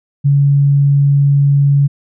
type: tone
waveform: sine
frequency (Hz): 141.2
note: C#3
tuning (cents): +32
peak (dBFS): -7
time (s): 0.24-1.88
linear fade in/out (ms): 20
effects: none